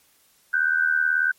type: tone pair together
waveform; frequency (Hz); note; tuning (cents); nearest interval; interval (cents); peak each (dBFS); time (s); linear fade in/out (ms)
sine; 1482 / 1560.4; F#6 / G6; +2 / -8; minor second; 90; -21; 0.53-1.32; 10
effects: white hiss -60 dBFS RMS until 1.38 s + MP3 64 kbps